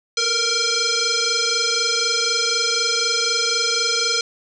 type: tone with frequency modulation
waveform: sine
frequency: 476 Hz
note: A#4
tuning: 36 cents sharp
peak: -17 dBFS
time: 0.17-4.21 s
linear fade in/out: 2 ms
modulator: 928 Hz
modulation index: 6.3
effects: none